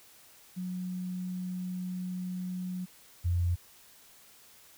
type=tone pair in turn; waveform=sine; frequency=182.3 / 87.36 Hz; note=F#3 / F2; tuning=-25 / +1 cents; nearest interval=octave + minor second; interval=1274 cents; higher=first; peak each=-33 / -25 dBFS; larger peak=second; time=0.56-2.86 / 3.24-3.56 s; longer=first; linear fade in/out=20 ms; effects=white hiss -57 dBFS RMS until 4.77 s